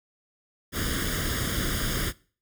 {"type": "noise with comb filter", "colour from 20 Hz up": "pink", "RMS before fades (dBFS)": -28, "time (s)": [0.72, 2.13], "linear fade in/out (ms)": 50, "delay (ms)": 0.59, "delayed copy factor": 0.8, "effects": ["noise-tail reverb RT60 0.4 s tail -21 dB re dry"]}